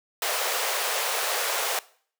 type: high-pass noise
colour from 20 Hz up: pink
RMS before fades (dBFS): -27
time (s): 0.22-1.79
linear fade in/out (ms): 2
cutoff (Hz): 450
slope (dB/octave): 48
effects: noise-tail reverb RT60 0.5 s tail -20 dB re dry